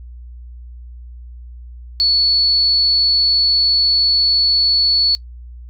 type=tone; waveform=sine; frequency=4423 Hz; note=C#8; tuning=5 cents flat; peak=-11 dBFS; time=2-5.15 s; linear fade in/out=0 ms; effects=noise-tail reverb RT60 0.1 s tail -21 dB re dry + added 60 Hz sine -32 dBFS peak until 5.69 s